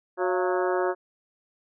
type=harmonic tone with a mistuned harmonic; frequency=183.3 Hz; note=F#3; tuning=16 cents flat; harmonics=2 / 3 / 4 / 5 / 6 / 7 / 8 / 9; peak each=-25 / -29 / -31 / -33 / -35 / -36 / -37 / -38 dBFS; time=0.17-0.95 s; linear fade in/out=50 ms; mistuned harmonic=4; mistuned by=-88 cents; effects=none